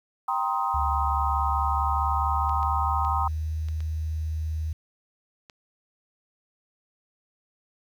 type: chord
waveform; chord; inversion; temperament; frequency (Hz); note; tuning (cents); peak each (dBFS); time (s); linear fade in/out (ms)
sine; C minor seventh; second; just; 784.9 / 941.9 / 1046.5 / 1255.8; G5 / Bb5 / C6 / Eb6; +2 / +18 / 0 / +16; -29; 0.28-3.28; 5
type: tone with pitch glide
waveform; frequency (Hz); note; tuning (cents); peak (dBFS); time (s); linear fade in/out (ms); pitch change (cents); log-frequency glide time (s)
sine; 73.42 to 78.69; D2 to D#2; 0 to +20; -26; 0.74-4.73; 5; +120; 1.53-3.54
type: clicks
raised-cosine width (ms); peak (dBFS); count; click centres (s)
0.2; -28; 6; 2.494 / 2.63 / 3.049 / 3.686 / 3.805 / 5.498
effects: 9-bit